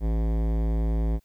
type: tone with hard clipping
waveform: sine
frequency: 55 Hz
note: A1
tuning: in tune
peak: -24 dBFS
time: 0-1.2 s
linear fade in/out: 50 ms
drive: 18 dB
effects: white hiss -69 dBFS RMS until 1.24 s